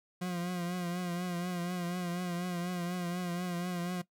40% pulse tone with vibrato, 177 Hz, F3, 23 cents sharp, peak -32 dBFS, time 0.21-4.02 s, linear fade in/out 10 ms, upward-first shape triangle, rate 4.1 Hz, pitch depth 56 cents each way, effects noise-tail reverb RT60 0.1 s tail -18 dB re dry

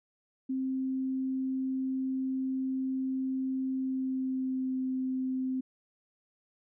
sine tone with pitch glide, 262.8 to 259.6 Hz, C4 to C4, +8 to -13 cents, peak -29 dBFS, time 0.49-5.61 s, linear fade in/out 10 ms, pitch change -21 cents, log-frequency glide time 3.72-4.77 s, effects none

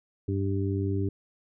harmonic tone, 98 Hz, G2, in tune, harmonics 1 / 2 / 3 / 4, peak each -27 / -36 / -32 / -33 dBFS, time 0.28-1.09 s, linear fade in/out 5 ms, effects none

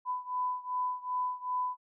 sine beating tone pair, 999 / 1001.6 Hz, B5 / B5, +20 / +24 cents, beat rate 2.6 Hz, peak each -33 / -35 dBFS, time 0.05-1.77 s, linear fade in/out 50 ms, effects none

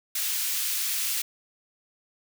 white high-pass noise, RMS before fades -28 dBFS, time 0.15-1.22 s, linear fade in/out 5 ms, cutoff 2100 Hz, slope 12 dB/octave, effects none

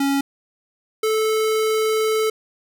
square tone pair in turn, 277.2 / 436.7 Hz, C#4 / A4, 0 / -13 cents, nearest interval minor sixth, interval 787 cents, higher second, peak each -18 dBFS, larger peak neither, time 0-0.21 / 1.03-2.3 s, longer second, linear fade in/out 5 ms, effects none

